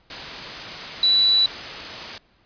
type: tone in noise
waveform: sine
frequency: 3951 Hz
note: B7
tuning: in tune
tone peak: -14 dBFS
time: 1.03-1.46 s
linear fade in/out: 2 ms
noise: white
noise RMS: -32 dBFS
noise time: 0.1-2.18 s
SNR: +15 dB
effects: pink hiss -60 dBFS RMS until 2.45 s + resampled to 11025 Hz